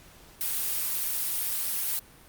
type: noise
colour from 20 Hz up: blue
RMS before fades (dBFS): -29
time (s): 0.41-1.99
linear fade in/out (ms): 0
effects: pink hiss -53 dBFS RMS until 2.28 s + Opus 48 kbps